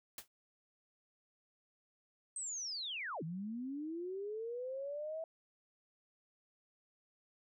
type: noise with exponential decay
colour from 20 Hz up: white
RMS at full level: -42 dBFS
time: 0.18-0.28 s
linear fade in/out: 2 ms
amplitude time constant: 20 ms
type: linear two-way sweep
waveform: sine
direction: down then up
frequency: 8372 to 153 to 655 Hz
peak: -39 dBFS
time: 2.36-5.24 s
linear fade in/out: 2 ms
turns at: 3.23 s
effects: none